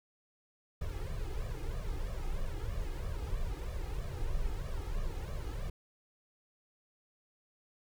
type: noise with flanger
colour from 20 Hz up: brown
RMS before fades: -36 dBFS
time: 0.81-5.7 s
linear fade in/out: 5 ms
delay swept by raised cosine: 1.7 to 2.44 ms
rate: 3.1 Hz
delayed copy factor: +0.85
effects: none